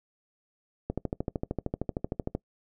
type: click train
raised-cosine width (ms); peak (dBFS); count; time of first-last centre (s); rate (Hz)
2; -16; 20; 0.9-2.35; 13.1
effects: noise-tail reverb RT60 0.1 s tail -22 dB re dry

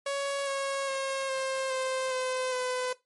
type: tone with pitch steps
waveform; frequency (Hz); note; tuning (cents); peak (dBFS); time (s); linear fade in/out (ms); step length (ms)
sawtooth; 558 / 548.7 / 539.6 / 530.7 / 521.8 / 513.2 / 504.6; C#5 / C#5 / C#5 / C5 / C5 / C5 / B4; +11 / -18 / -47 / +24 / -5 / -34 / +37; -25; 0.06-2.93; 5; 410
effects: noise-tail reverb RT60 0.2 s tail -18 dB re dry + MP3 48 kbps

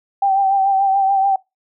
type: tone with vibrato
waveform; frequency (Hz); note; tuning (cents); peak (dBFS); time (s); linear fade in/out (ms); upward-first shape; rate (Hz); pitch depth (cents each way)
sine; 781; G5; -7; -12; 0.22-1.36; 5; triangle; 6.9; 43
effects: noise-tail reverb RT60 0.2 s tail -22 dB re dry

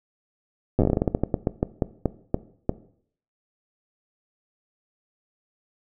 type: slowing click train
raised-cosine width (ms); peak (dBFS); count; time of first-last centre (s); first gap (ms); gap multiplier
2; -7; 21; 0.79-2.694; 8; 1.22
effects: noise-tail reverb RT60 0.6 s tail -17 dB re dry

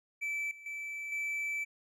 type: tone with level steps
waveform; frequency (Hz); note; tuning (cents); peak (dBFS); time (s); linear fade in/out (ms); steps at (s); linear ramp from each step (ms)
triangle; 2317; D7; -24; -31 / -47 / -36 / -31; 0.21-1.65; 20; 0.51 / 0.66 / 1.12; 2
effects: none

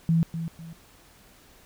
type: tone with echo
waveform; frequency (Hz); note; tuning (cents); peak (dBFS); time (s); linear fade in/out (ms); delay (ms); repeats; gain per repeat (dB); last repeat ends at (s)
sine; 164.81; E3; 0; -18; 0.09-0.23; 0; 250; 2; -10; 0.73
effects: pink hiss -55 dBFS RMS until 1.65 s

